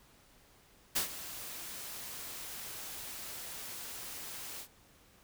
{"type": "noise with ADSR envelope", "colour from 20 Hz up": "white", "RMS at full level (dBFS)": -30, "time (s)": [0.95, 4.68], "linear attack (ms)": 15, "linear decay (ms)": 110, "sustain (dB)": -14, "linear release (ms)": 82, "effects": ["pink hiss -63 dBFS RMS until 5.23 s"]}